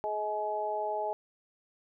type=harmonic tone; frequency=211.5 Hz; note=G#3; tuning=32 cents sharp; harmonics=2 / 3 / 4; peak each=-37 / -34 / -33 dBFS; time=0.04-1.13 s; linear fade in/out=0 ms; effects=none